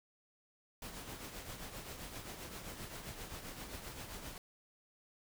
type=noise with tremolo; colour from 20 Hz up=pink; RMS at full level=-45 dBFS; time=0.82-4.38 s; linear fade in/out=2 ms; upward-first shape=triangle; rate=7.6 Hz; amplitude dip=55%; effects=none